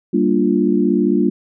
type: chord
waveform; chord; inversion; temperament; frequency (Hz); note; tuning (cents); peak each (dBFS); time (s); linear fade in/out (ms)
sine; G minor seventh; none; equal; 196 / 233.1 / 293.7 / 349.2; G3 / Bb3 / D4 / F4; 0 / 0 / 0 / 0; -18; 0.13-1.3; 10
effects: none